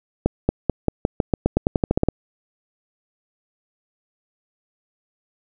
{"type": "accelerating click train", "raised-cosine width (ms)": 2, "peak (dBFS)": -3, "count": 16, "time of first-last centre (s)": [0.26, 2.086], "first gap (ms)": 230, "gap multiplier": 0.9, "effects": []}